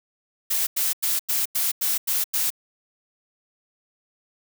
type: noise bursts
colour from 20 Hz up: blue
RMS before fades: -23 dBFS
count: 8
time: 0.5-2.504 s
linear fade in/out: 10 ms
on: 170 ms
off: 92 ms
effects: none